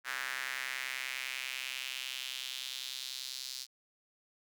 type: tone with high-pass filter sweep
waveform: square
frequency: 65.1 Hz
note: C2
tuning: 8 cents flat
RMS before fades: -40 dBFS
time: 0.04-3.67 s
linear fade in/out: 50 ms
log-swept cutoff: 1600 to 4600 Hz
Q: 2.7
effects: none